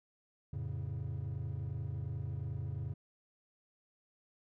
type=chord; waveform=triangle; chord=F augmented; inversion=none; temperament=equal; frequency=87.31 / 110 / 138.59 Hz; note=F2 / A2 / C#3; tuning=0 / 0 / 0 cents; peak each=-39 / -38 / -38 dBFS; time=0.53-2.94 s; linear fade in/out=5 ms; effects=tanh soft clip ceiling -29 dBFS